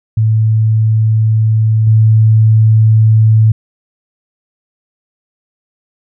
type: tone with level steps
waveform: sine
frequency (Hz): 110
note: A2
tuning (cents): 0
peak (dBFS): -7 / -4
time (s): 0.17-3.52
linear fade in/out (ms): 5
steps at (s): 1.87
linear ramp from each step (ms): 2
effects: none